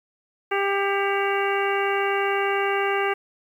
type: harmonic tone with a mistuned harmonic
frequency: 396.8 Hz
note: G4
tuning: 21 cents sharp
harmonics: 1 / 2 / 3 / 4 / 5 / 6 / 7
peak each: -24 / -27 / -29 / -30 / -31 / -32 / -32 dBFS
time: 0.51-3.14 s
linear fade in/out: 10 ms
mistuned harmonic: 6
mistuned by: -78 cents
effects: 9-bit